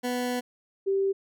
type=tone pair in turn; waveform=20% pulse / sine; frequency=247.2 / 390.4 Hz; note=B3 / G4; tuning=+2 / -7 cents; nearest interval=minor sixth; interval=791 cents; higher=second; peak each=-22 dBFS; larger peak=neither; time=0.03-0.41 / 0.86-1.13 s; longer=first; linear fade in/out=20 ms; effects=none